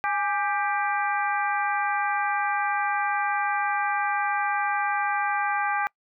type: harmonic tone with a mistuned harmonic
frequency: 394.1 Hz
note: G4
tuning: 9 cents sharp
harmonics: 2 / 3 / 4 / 5 / 6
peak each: -26 / -29 / -29 / -34 / -35 dBFS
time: 0.04-5.87 s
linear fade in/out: 0 ms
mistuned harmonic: 2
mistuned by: +75 cents
effects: noise-tail reverb RT60 0.1 s tail -25 dB re dry